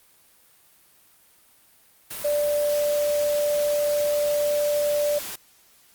sine tone in noise, 587.3 Hz, D5, in tune, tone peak -20 dBFS, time 2.24-5.19 s, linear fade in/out 10 ms, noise white, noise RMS -34 dBFS, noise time 2.1-5.36 s, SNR +11 dB, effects white hiss -57 dBFS RMS until 5.94 s + Opus 32 kbps

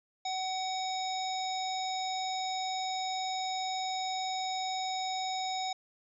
harmonic tone with a mistuned harmonic, 753 Hz, F#5, 30 cents sharp, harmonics 1 / 3 / 5 / 7 / 9, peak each -33 / -44 / -39 / -43 / -46 dBFS, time 0.25-5.73 s, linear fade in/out 5 ms, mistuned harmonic 9, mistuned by +22 cents, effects none

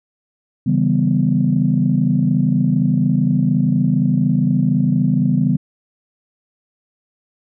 sine chord, C# half-diminished seventh, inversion none, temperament equal with one note detuned, 138.59 / 162.73 / 196 / 246.9 Hz, C#3 / E3 / G3 / B3, 0 / -22 / 0 / 0 cents, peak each -18 dBFS, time 0.66-5.57 s, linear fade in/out 10 ms, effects tanh soft clip ceiling -3 dBFS

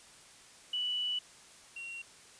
sine / triangle tone pair in turn, 2960 / 2747 Hz, F#7 / F7, 0 / -29 cents, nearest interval minor second, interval 129 cents, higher first, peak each -31 / -39 dBFS, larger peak first, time 0.73-1.19 / 1.76-2.02 s, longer first, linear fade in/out 5 ms, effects white hiss -56 dBFS RMS until 2.39 s + resampled to 22050 Hz

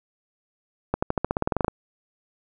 accelerating click train, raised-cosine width 1 ms, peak -8 dBFS, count 14, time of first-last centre 0.94-1.682 s, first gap 85 ms, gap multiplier 0.93, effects none

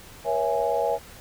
sine chord, A# half-diminished seventh, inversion none, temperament equal with one note detuned, 477.3 / 554.4 / 659.3 / 830.6 Hz, A#4 / C#5 / E5 / G#5, +41 / 0 / 0 / 0 cents, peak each -27 dBFS, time 0.24-0.99 s, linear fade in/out 50 ms, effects pink hiss -46 dBFS RMS until 1.2 s

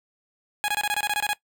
15% pulse tone bursts, 830.6 Hz, G#5, in tune, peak -16 dBFS, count 11, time 0.64-1.332 s, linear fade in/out 0 ms, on 42 ms, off 23 ms, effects noise-tail reverb RT60 0.1 s tail -19 dB re dry

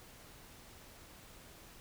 silence, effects pink hiss -56 dBFS RMS until 1.8 s

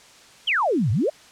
sine exponential two-way sweep, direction down then up, 3341 to 95.4 to 671 Hz, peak -18 dBFS, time 0.47-1.1 s, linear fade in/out 10 ms, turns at 0.91 s, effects white hiss -49 dBFS RMS until 1.31 s + low-pass 7000 Hz 12 dB/octave

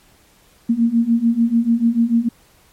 sine beating tone pair, 228.4 / 235.2 Hz, A#3 / A#3, -35 / +16 cents, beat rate 6.8 Hz, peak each -17 / -15 dBFS, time 0.69-2.29 s, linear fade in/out 10 ms, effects pink hiss -53 dBFS RMS until 2.72 s + MP3 64 kbps

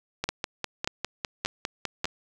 two click trains, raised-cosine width 0.2 ms, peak -11 / -9 dBFS, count 10 / 4, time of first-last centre 0.24-2.055 / 0.29-2.044 s, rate 4.96 / 1.71 Hz, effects none

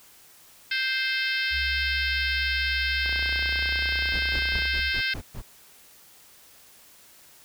harmonic tone, 523.3 Hz, C5, in tune, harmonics 3 / 4 / 5 / 6 / 7 / 8 / 9 / 10, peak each -28 / -30 / -32 / -34 / -35 / -36 / -37 / -38 dBFS, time 0.71-5.14 s, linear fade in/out 5 ms
sine tone with vibrato, 67.4 Hz, C#2, 48 cents flat, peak -31 dBFS, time 1.5-4.93 s, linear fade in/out 50 ms, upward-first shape triangle, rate 0.58 Hz, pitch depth 23 cents each way
click train, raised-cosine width 1 ms, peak -27 dBFS, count 49, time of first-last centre 3.06-4.655 s, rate 30.1 Hz
brown noise bursts, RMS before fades -34 dBFS, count 7, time 4.12-5.421 s, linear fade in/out 20 ms, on 83 ms, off 120 ms
effects white hiss -53 dBFS RMS until 7.44 s

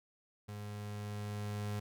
35% pulse tone with level ramp, 103.83 Hz, G#2, in tune, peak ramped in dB -41 to -34 dBFS, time 0.48-1.8 s, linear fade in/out 10 ms, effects none

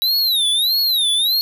square tone with vibrato, 3871 Hz, B7, 35 cents flat, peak -15 dBFS, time 0.02-1.41 s, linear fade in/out 0 ms, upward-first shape sine, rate 1.6 Hz, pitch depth 200 cents each way, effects none

